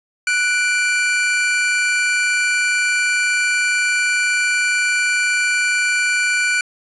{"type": "tone pair together", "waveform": "45% pulse", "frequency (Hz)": [1480, 2351], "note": ["F#6", "D7"], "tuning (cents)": [0, 1], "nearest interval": "minor sixth", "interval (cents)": 801, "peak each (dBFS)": -18, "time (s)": [0.27, 6.61], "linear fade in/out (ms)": 2, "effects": ["resampled to 24000 Hz", "8-bit"]}